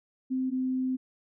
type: tone pair in turn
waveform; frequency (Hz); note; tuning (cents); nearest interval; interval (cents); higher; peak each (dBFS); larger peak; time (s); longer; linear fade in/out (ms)
sine; 259.4 / 258.2; C4 / C4; -15 / -23; unison; 8; first; -26; neither; 0.3-0.51 / 0.51-0.97; second; 20
effects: none